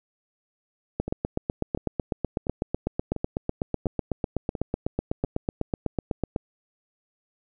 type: two click trains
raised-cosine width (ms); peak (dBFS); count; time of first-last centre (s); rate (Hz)
2; -17 / -11; 7 / 44; 1.08-5.247 / 1-6.362; 1.44 / 8.02
effects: none